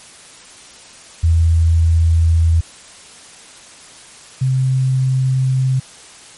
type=tone pair in turn; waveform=sine; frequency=82.41 / 130.82 Hz; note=E2 / C3; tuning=0 / 0 cents; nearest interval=minor sixth; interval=800 cents; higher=second; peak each=-9 / -12 dBFS; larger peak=first; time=1.23-2.61 / 4.41-5.8 s; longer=second; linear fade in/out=10 ms; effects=white hiss -40 dBFS RMS until 6.37 s + MP3 48 kbps